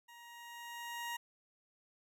20% pulse tone with level ramp, 945 Hz, A#5, 23 cents sharp, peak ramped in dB -50 to -33 dBFS, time 0.08-1.17 s, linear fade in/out 10 ms, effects none

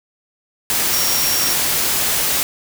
sine tone in noise, 5590 Hz, F8, 1 cent sharp, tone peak -21 dBFS, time 0.93-1.53 s, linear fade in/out 0 ms, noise white, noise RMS -18 dBFS, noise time 0.7-2.43 s, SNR -6 dB, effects none

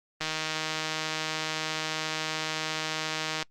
click train, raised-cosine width 0.2 ms, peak -13 dBFS, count 506, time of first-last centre 0.21-3.427 s, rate 157 Hz, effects noise-tail reverb RT60 0.1 s tail -24 dB re dry + Opus 32 kbps

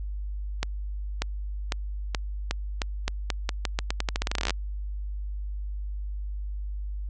accelerating click train, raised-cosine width 0.2 ms, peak -9 dBFS, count 27, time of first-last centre 0.63-4.506 s, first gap 590 ms, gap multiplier 0.85, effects added 50 Hz sine -30 dBFS peak until 7.09 s + resampled to 22050 Hz

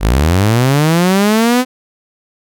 sawtooth linear sweep, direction up, 46.25 to 257.1 Hz, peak -5 dBFS, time 0-1.65 s, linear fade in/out 50 ms, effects none

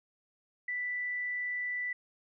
sine tone, 1977 Hz, B6, 1 cent sharp, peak -32 dBFS, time 0.68-1.93 s, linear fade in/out 5 ms, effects none

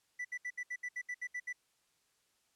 triangle tone bursts, 1975.5 Hz, B6, in tune, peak -35 dBFS, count 11, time 0.19-1.529 s, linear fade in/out 10 ms, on 59 ms, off 69 ms, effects white hiss -75 dBFS RMS until 2.55 s + low-pass 10000 Hz 12 dB/octave

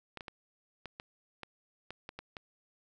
clicks, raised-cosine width 0.3 ms, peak -26 dBFS, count 10, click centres 0.173 / 0.208 / 0.282 / 0.857 / 0.999 / 1.433 / 1.906 / 2.091 / 2.19 / 2.368 s, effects none

